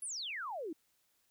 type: exponential sweep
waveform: sine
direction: down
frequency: 11175 to 293.7 Hz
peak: -38 dBFS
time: 0.02-0.73 s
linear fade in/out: 5 ms
effects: white hiss -75 dBFS RMS until 1.3 s